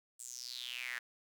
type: tone with high-pass filter sweep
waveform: sawtooth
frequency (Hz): 123.47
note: B2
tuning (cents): 0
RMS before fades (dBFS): -44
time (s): 0.19-0.99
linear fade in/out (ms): 10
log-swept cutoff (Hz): 8300 to 1700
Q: 6.4
effects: none